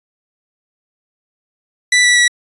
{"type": "tone with pitch steps", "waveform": "sawtooth", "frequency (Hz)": [1975.5, 1957.3, 1939.3], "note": ["B6", "B6", "B6"], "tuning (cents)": [0, -16, -32], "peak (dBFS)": -5, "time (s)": [1.92, 2.28], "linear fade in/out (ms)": 5, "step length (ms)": 120, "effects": ["resampled to 24000 Hz"]}